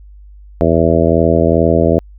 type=harmonic tone; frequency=82.41 Hz; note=E2; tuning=in tune; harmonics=1 / 2 / 3 / 4 / 5 / 6 / 7 / 8; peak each=-17 / -17 / -17 / -17 / -17 / -17 / -17 / -17 dBFS; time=0.61-1.99 s; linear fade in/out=0 ms; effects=added 50 Hz sine -35 dBFS peak until 2.18 s